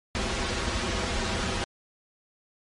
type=noise with comb filter; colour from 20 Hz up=pink; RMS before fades=-28 dBFS; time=0.15-1.64 s; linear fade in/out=0 ms; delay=6.8 ms; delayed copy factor=-0.85; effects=low-pass 6000 Hz 12 dB/octave + MP3 48 kbps

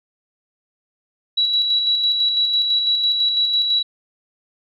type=tone with tremolo; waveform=sine; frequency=3911 Hz; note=B7; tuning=18 cents flat; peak=-14 dBFS; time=1.37-3.83 s; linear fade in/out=10 ms; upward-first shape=square; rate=6 Hz; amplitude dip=35%; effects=none

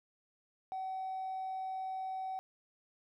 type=tone with hard clipping; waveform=sine; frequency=758 Hz; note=F#5; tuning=42 cents sharp; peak=-37 dBFS; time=0.72-2.39 s; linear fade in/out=0 ms; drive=1 dB; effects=none

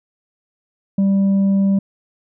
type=tone with tanh clipping; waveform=triangle; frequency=196 Hz; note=G3; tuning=in tune; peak=-13 dBFS; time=0.98-1.79 s; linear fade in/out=5 ms; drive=8 dB; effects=none

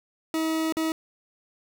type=tone with dropouts; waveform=40% pulse; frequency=320 Hz; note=D#4; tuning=49 cents sharp; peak=-23 dBFS; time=0.34-0.92 s; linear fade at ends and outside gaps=1 ms; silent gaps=0.724-0.769 s; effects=none

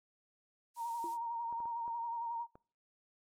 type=noise; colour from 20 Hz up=violet; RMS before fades=-50 dBFS; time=0.74-1.18 s; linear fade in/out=50 ms
type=tone with vibrato; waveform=sine; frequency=933 Hz; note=A#5; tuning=1 cent sharp; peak=-36 dBFS; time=0.76-2.47 s; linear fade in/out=50 ms; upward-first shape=sine; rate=11 Hz; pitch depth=35 cents each way
type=tone with exponential decay; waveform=sine; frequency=340 Hz; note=F4; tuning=46 cents flat; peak=-40 dBFS; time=1.04-1.2 s; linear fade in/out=1 ms; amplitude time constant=33 ms
type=clicks; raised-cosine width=1 ms; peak=-40 dBFS; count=5; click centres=1.526 / 1.603 / 1.656 / 1.879 / 2.555 s
effects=noise-tail reverb RT60 0.5 s tail -26 dB re dry + low-pass 10000 Hz 12 dB/octave

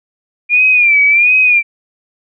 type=tone with vibrato; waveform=sine; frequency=2397 Hz; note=D7; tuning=35 cents sharp; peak=-6 dBFS; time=0.49-1.63 s; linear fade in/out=50 ms; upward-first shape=sine; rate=1.4 Hz; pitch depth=94 cents each way; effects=none

